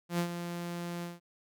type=tone with ADSR envelope; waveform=sawtooth; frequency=173 Hz; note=F3; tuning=16 cents flat; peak=-23 dBFS; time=0.09-1.2 s; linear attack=99 ms; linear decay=86 ms; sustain=-9 dB; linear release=170 ms; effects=none